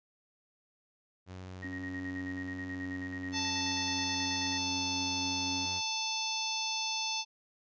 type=tone with vibrato; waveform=sawtooth; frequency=92.5 Hz; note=F#2; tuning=in tune; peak=-39 dBFS; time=1.26-5.82 s; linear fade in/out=50 ms; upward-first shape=sine; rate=15 Hz; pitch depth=11 cents each way
type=tone with tremolo; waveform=sine; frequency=1876 Hz; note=A#6; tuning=11 cents sharp; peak=-40 dBFS; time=1.62-4.58 s; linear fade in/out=10 ms; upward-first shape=square; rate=9.3 Hz; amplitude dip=65%
type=tone with pitch glide; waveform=sine; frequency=276.6 to 273.6 Hz; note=C#4 to C#4; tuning=-4 to -23 cents; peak=-38 dBFS; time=1.64-5.66 s; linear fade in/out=5 ms; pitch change=-19 cents; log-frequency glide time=2.18-4.19 s
type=harmonic tone; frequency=880 Hz; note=A5; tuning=in tune; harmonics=1 / 3 / 4 / 5 / 6 / 7; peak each=-39 / -39 / -39 / -39 / -39 / -39 dBFS; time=3.32-7.25 s; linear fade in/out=50 ms
effects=resampled to 16000 Hz